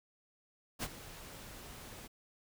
pink noise with ADSR envelope, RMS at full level -35 dBFS, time 0.79-2.08 s, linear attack 41 ms, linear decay 42 ms, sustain -15 dB, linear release 20 ms, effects none

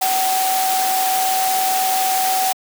sine tone in noise, 757 Hz, F#5, 39 cents sharp, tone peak -17 dBFS, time 0.01-2.53 s, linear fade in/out 10 ms, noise white, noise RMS -22 dBFS, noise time 0.01-2.53 s, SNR +2 dB, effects high-pass 300 Hz 12 dB/octave

